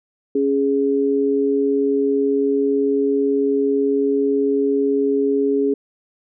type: tone pair together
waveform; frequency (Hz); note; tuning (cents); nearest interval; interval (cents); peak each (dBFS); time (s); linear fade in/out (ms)
sine; 277.2 / 415.3; C#4 / G#4; 0 / 0; perfect fifth; 700; -19 / -17; 0.35-5.74; 5
effects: none